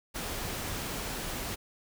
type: noise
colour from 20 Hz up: pink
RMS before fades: -36 dBFS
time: 0.14-1.56 s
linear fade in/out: 20 ms
effects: none